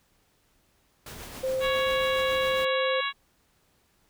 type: noise with tremolo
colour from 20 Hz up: pink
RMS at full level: -40 dBFS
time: 1.06-2.65 s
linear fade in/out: 5 ms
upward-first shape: sine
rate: 7.3 Hz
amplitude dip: 35%
type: tone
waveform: sine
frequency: 523.3 Hz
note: C5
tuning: in tune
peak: -25 dBFS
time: 1.43-3.01 s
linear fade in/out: 10 ms
type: harmonic tone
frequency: 557 Hz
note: C#5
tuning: 8 cents sharp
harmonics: 2 / 3 / 4 / 5 / 6 / 7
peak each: -31 / -33 / -34 / -35 / -36 / -36 dBFS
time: 1.6-3.13 s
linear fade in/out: 50 ms
effects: pink hiss -67 dBFS RMS until 4.09 s